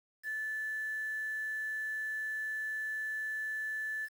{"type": "tone with quantisation", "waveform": "sine", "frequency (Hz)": 1744, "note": "A6", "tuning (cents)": -16, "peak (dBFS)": -34, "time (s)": [0.23, 4.09], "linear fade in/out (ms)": 50, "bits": 9, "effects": []}